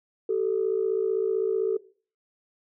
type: tone pair together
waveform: sine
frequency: 384.3 / 440 Hz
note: G4 / A4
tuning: -34 / 0 cents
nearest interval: major second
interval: 234 cents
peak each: -25 / -24 dBFS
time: 0.29-1.77 s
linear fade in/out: 5 ms
effects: noise-tail reverb RT60 0.4 s tail -18 dB re dry + tanh soft clip ceiling -15 dBFS